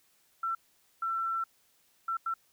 sine tone bursts at uneven times, 1344 Hz, E6, 33 cents sharp, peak -29 dBFS, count 4, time 0.43-0.55 / 1.02-1.44 / 2.08-2.17 / 2.26-2.34 s, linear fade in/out 5 ms, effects white hiss -68 dBFS RMS until 2.52 s

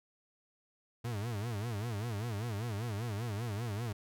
40% pulse tone with vibrato, 110 Hz, A2, in tune, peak -34 dBFS, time 1.04-3.93 s, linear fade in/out 10 ms, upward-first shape sine, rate 5.1 Hz, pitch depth 180 cents each way, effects none

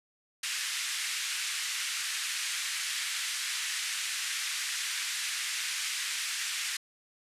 pink band-pass noise, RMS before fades -34 dBFS, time 0.43-6.77 s, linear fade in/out 5 ms, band 1700 to 10000 Hz, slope 24 dB/octave, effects resampled to 32000 Hz

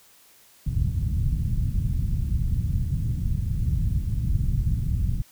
white low-pass noise, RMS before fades -24 dBFS, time 0.66-5.22 s, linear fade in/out 5 ms, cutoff 130 Hz, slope 24 dB/octave, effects white hiss -55 dBFS RMS until 5.31 s

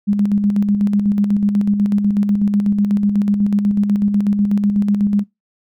sine tone with tremolo, 204 Hz, G#3, 31 cents flat, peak -11 dBFS, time 0.07-5.24 s, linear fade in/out 20 ms, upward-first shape square, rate 8.1 Hz, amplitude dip 45%, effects noise-tail reverb RT60 0.2 s tail -23 dB re dry

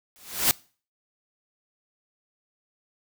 white noise with exponential growth, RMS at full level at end -17 dBFS, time 0.16-0.51 s, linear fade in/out 0 ms, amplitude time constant 76 ms, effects noise-tail reverb RT60 0.4 s tail -23 dB re dry

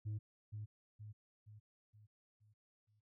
sine tone with echo, 106.2 Hz, G#2, 39 cents sharp, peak -36 dBFS, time 0.05-0.19 s, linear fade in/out 20 ms, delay 470 ms, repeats 6, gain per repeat -6 dB, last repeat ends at 3.01 s, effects tanh soft clip ceiling -38 dBFS

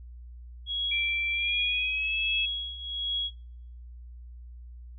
sine tone with tremolo, 3322 Hz, G#7, in tune, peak -26 dBFS, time 0.66-3.31 s, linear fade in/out 50 ms, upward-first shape triangle, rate 1.3 Hz, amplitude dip 80%
sine tone with pitch glide, 2349 to 2606 Hz, D7 to E7, 0 to -20 cents, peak -27 dBFS, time 0.91-2.46 s, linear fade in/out 10 ms, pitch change +180 cents, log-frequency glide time 1.32-2.15 s
effects noise-tail reverb RT60 0.7 s tail -24 dB re dry + added 60 Hz sine -42 dBFS peak until 4.98 s

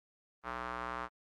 square tone with band-pass filter, 61.1 Hz, B1, 18 cents flat, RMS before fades -40 dBFS, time 0.43-1.09 s, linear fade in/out 50 ms, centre 1200 Hz, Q 2.6, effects Opus 32 kbps

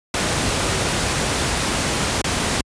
pink noise with dropouts, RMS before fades -20 dBFS, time 0.14-2.61 s, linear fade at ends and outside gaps 2 ms, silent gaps 2.217-2.242 s, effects high-pass 60 Hz 12 dB/octave + resampled to 22050 Hz

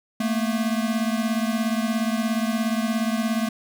square beating tone pair, 220 / 237 Hz, A3 / A#3, 0 / +29 cents, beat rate 17 Hz, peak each -24 / -27 dBFS, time 0.2-3.49 s, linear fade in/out 5 ms, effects none

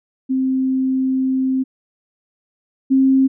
sine tone pair in turn, 262.1 / 266.2 Hz, C4 / C4, +3 / +30 cents, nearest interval unison, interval 27 cents, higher second, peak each -15 / -10 dBFS, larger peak second, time 0.29-1.64 / 2.9-3.28 s, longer first, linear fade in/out 20 ms, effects none

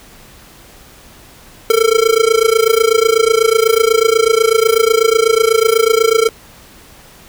square tone with amplitude modulation, 449.5 Hz, A4, 37 cents sharp, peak -6 dBFS, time 1.7-6.29 s, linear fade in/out 2 ms, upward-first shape sine, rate 28.1 Hz, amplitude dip 90%, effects pink hiss -41 dBFS RMS until 7.28 s

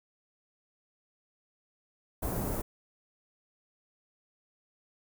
pink band-stop noise, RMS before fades -33 dBFS, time 2.22-2.62 s, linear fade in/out 10 ms, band 860 to 13000 Hz, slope 12 dB/octave, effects none

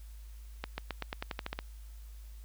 accelerating click train, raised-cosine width 0.3 ms, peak -19 dBFS, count 11, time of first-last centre 0.64-1.59 s, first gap 140 ms, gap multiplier 0.91, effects added 53 Hz sine -45 dBFS peak until 2.44 s + white hiss -63 dBFS RMS until 2.44 s

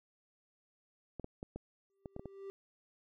clicks, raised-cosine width 2 ms, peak -29 dBFS, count 8, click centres 1.197 / 1.244 / 1.429 / 1.56 / 2.058 / 2.164 / 2.195 / 2.257 s
triangle tone with exponential growth, 392 Hz, G4, in tune, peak -39 dBFS, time 1.9-2.5 s, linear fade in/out 0 ms, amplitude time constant 130 ms
effects none

